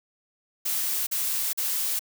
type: noise bursts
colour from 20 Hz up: blue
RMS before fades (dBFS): -27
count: 3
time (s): 0.65-1.994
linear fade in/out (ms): 10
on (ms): 420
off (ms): 42
effects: none